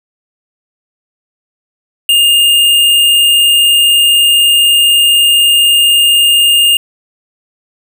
square tone, 2824 Hz, F7, 19 cents sharp, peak -6 dBFS, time 2.09-6.77 s, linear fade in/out 2 ms, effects none

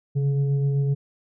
sine tone with frequency modulation, 138.59 Hz, C#3, in tune, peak -19 dBFS, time 0.15-0.95 s, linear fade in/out 20 ms, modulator 285 Hz, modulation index 0.37, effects none

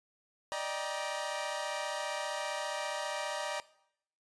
sawtooth chord, Eb major seventh, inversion third, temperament equal with one note detuned, 587.3 / 622.3 / 784 / 948.1 Hz, D5 / Eb5 / G5 / Bb5, 0 / 0 / 0 / +29 cents, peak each -35 / -37 / -39 / -35 dBFS, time 0.52-3.6 s, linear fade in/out 0 ms, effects noise-tail reverb RT60 0.7 s tail -19 dB re dry + resampled to 22050 Hz

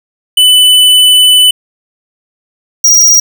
square tone pair in turn, 2996 / 5705 Hz, F#7 / F8, +21 / +36 cents, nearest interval major seventh, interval 1115 cents, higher second, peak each -3 dBFS, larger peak neither, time 0.37-1.51 / 2.84-3.2 s, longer first, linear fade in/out 5 ms, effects none

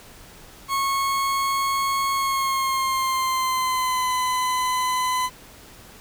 40% pulse tone with pitch glide, 1096 to 1010.9 Hz, C#6 to B5, -20 to +40 cents, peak -20 dBFS, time 0.68-5.3 s, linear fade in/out 50 ms, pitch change -140 cents, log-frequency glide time 2.13-4.11 s, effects pink hiss -46 dBFS RMS until 6 s

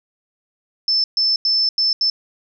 sine tone bursts at uneven times, 5280 Hz, E8, 2 cents sharp, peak -14 dBFS, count 5, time 0.88-1.04 / 1.17-1.36 / 1.45-1.69 / 1.78-1.93 / 2.01-2.1 s, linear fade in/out 2 ms, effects none

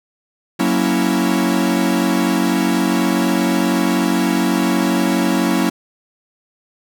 45% pulse chord, F# dominant seventh, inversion none, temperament equal, 185 / 233.1 / 277.2 / 329.6 Hz, F#3 / A#3 / C#4 / E4, 0 / 0 / 0 / 0 cents, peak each -20 dBFS, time 0.59-5.7 s, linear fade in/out 10 ms, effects none

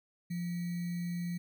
sine tone with sample-and-hold, 174 Hz, F3, 6 cents flat, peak -33 dBFS, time 0.3-1.38 s, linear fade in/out 10 ms, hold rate 2100 Hz, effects none

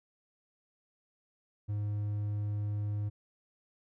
triangle tone, 103.83 Hz, G#2, in tune, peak -29 dBFS, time 1.68-3.1 s, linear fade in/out 20 ms, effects none

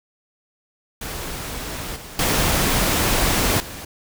pink noise with level steps, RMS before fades -30 / -37 / -19 / -34 dBFS, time 1.01-3.85 s, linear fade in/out 5 ms, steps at 1.96 / 2.19 / 3.6 s, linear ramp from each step 2 ms, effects none

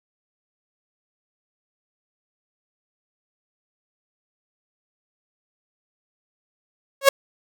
sawtooth tone with exponential growth, 550 Hz, C#5, 14 cents flat, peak -3 dBFS, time 7.01-7.09 s, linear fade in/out 5 ms, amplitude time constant 17 ms, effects none

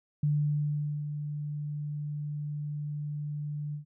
sine tone with ADSR envelope, 147.9 Hz, D3, 13 cents sharp, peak -23 dBFS, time 0.23-3.85 s, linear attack 4 ms, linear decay 810 ms, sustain -9 dB, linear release 110 ms, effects none

